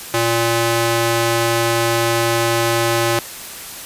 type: tone with high-pass filter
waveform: square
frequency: 116 Hz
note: A#2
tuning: 8 cents flat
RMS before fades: -17 dBFS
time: 0.14-3.19 s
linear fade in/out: 0 ms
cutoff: 300 Hz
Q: 0.55
effects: white hiss -32 dBFS RMS until 3.85 s + resampled to 32000 Hz